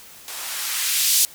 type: noise with band-pass filter sweep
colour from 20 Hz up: violet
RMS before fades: -22 dBFS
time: 0.28-1.25 s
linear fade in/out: 0 ms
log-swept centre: 520 to 4900 Hz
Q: 0.85
effects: white hiss -44 dBFS RMS until 1.34 s